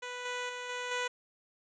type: tone with level steps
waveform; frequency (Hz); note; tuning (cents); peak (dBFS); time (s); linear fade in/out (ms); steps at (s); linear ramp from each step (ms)
10% pulse; 493.9; B4; 0; -30 / -26 / -30 / -27 / -23; 0.02-1.08; 10; 0.25 / 0.49 / 0.69 / 0.91; 5
effects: resampled to 16000 Hz